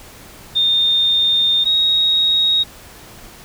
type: tone pair in turn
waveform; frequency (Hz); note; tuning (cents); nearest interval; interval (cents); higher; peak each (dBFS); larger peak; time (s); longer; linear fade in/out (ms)
sine; 3641 / 3767; A#7 / A#7; -41 / +17; minor second; 58; second; -12; neither; 0.55-1.65 / 1.65-2.64; first; 20
effects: pink hiss -40 dBFS RMS until 3.44 s